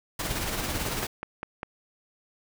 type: noise with tremolo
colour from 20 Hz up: pink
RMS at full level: -29 dBFS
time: 0.19-1.07 s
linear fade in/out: 5 ms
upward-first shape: sine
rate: 18 Hz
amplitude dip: 40%
type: click train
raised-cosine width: 0.5 ms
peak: -18 dBFS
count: 4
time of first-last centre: 1.03-1.631 s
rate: 4.99 Hz
effects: none